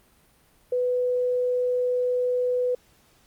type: tone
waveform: sine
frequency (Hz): 496.9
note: B4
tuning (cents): +11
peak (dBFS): -21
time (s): 0.72-2.75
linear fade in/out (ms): 5
effects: pink hiss -60 dBFS RMS until 3.26 s + Opus 32 kbps